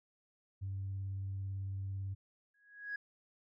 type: tone with vibrato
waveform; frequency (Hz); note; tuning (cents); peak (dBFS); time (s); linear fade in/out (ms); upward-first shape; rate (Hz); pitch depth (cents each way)
sine; 97; G2; -18; -36; 0.61-2.15; 20; square; 18; 11
type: tone with exponential growth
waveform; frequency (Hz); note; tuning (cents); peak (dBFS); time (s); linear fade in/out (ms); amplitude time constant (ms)
sine; 1661.2; G#6; 0; -34; 2.54-2.96; 5; 90
effects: tanh soft clip ceiling -33 dBFS